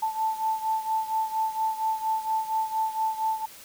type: beating tone pair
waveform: sine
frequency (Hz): 880 / 884.3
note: A5 / A5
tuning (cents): 0 / +8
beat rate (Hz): 4.3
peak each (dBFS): -26 / -30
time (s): 0.02-3.46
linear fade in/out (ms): 10
effects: white hiss -47 dBFS RMS until 3.64 s